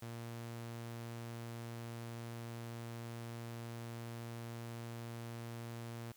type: tone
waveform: sawtooth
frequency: 116.54 Hz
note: A#2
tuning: in tune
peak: -40 dBFS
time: 0.02-6.12 s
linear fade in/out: 5 ms
effects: white hiss -66 dBFS RMS until 6.16 s